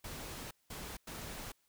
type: noise bursts at uneven times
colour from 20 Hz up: pink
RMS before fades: -45 dBFS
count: 3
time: 0.04-0.51 / 0.7-0.97 / 1.07-1.52 s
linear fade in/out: 5 ms
effects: white hiss -75 dBFS RMS until 1.68 s